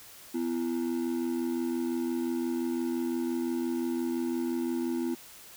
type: ring-modulated tone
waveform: triangle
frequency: 293.7 Hz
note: D4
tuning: in tune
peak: -23 dBFS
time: 0.34-5.15 s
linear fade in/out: 10 ms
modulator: 42.9 Hz
effects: white hiss -50 dBFS RMS until 5.56 s